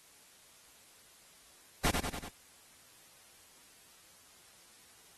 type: noise with echo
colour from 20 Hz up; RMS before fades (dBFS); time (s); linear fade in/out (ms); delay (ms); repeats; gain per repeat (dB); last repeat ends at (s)
pink; -29; 1.84-1.91; 10; 95; 4; -4; 2.29
effects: white hiss -60 dBFS RMS until 5.17 s + AAC 32 kbps